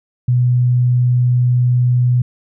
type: tone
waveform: sine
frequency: 123.7 Hz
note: B2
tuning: 3 cents sharp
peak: -10 dBFS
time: 0.28-2.22 s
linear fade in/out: 5 ms
effects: none